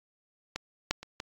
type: clicks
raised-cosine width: 0.2 ms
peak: -16 / -9 / -25 / -18 dBFS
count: 4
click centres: 0.56 / 0.91 / 1.03 / 1.201 s
effects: AAC 64 kbps